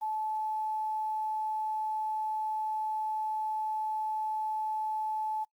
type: tone with quantisation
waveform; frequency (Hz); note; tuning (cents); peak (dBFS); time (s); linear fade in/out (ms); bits
sine; 866; A5; -28; -30; 0.01-5.45; 20; 10
effects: noise-tail reverb RT60 0.1 s tail -24 dB re dry + Opus 32 kbps

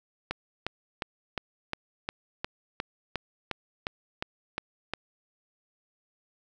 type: click train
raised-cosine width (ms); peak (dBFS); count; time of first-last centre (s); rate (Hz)
0.3; -14; 14; 0.31-4.936; 2.81
effects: none

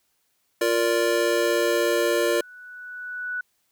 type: chord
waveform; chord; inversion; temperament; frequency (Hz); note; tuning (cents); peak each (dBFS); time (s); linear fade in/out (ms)
square; Bb major; second; just; 349.6 / 466.2 / 582.7; F4 / Bb4 / D5; +2 / 0 / -14; -25; 0.61-2.41; 5
type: tone with exponential growth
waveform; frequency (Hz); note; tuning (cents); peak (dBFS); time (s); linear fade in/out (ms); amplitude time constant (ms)
sine; 1480; F#6; 0; -25; 1.34-3.41; 5; 450
effects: white hiss -70 dBFS RMS until 3.71 s

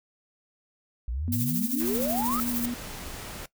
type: exponential sweep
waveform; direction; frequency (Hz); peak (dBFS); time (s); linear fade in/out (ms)
sine; up; 54.3 to 1317; -28; 1.08-2.4; 0
type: tone with vibrato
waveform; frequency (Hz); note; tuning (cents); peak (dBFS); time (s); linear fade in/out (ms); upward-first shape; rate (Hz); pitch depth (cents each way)
sine; 239.6; A#3; +48; -28; 1.28-2.74; 0; sine; 5.1; 18
type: noise with tremolo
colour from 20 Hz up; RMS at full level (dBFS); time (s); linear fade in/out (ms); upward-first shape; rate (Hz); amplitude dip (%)
violet; -29; 1.32-2.66; 5; triangle; 13; 65
type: noise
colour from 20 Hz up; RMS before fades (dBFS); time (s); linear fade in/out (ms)
pink; -39; 1.8-3.46; 5
effects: noise-tail reverb RT60 0.1 s tail -19 dB re dry

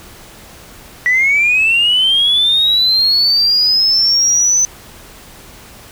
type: linear sweep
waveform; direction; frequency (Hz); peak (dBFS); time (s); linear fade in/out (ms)
sine; up; 1941 to 6110; -8; 1.06-4.65; 0
effects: tanh soft clip ceiling -5 dBFS + pink hiss -38 dBFS RMS until 5.91 s

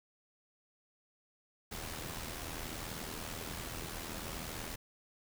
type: noise with amplitude modulation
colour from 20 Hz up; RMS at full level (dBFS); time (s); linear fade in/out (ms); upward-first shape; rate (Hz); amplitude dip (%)
pink; -40; 1.71-4.76; 10; sine; 80.6; 55
effects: none

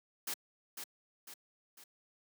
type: noise with echo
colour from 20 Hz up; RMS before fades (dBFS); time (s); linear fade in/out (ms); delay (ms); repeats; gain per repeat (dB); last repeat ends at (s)
white; -38; 0.27-0.34; 5; 500; 3; -6; 1.84
effects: high-pass 200 Hz 12 dB/octave

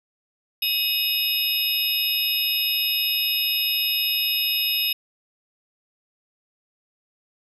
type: tone cluster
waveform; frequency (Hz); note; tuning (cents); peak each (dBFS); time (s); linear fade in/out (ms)
sine; 2524 / 2897 / 3685 / 5130 / 11540; D#7 / F#7 / A#7 / E8 / F#9; +24 / -37 / -21 / -48 / -44; -27; 0.62-4.93; 5
effects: none

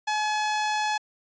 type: tone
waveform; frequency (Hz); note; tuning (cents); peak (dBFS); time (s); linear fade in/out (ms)
sawtooth; 850; G#5; +40; -20; 0.07-0.98; 10
effects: resampled to 16000 Hz

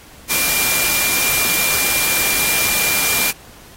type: tone in noise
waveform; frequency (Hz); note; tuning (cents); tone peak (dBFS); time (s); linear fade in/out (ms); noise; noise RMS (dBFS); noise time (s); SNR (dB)
sine; 2388; D7; +28; -21; 0.29-3.32; 20; white; -18; 0.29-3.32; -6
effects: pink hiss -43 dBFS RMS until 3.76 s + AAC 48 kbps

